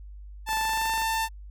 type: tone with pitch glide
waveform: sawtooth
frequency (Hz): 880 to 892.8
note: A5 to A5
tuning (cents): 0 to +25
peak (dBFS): -21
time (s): 0.46-1.29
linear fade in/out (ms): 50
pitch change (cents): +25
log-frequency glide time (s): 0.58-0.9
type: click train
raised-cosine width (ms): 0.5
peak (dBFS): -25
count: 14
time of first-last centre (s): 0.49-1.018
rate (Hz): 24.6
effects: added 50 Hz sine -40 dBFS peak until 1.5 s